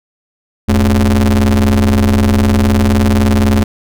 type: ring-modulated tone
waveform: 40% pulse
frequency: 63.9 Hz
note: C2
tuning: 40 cents flat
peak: -4 dBFS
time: 0.68-3.64 s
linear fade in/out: 10 ms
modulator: 150 Hz
effects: none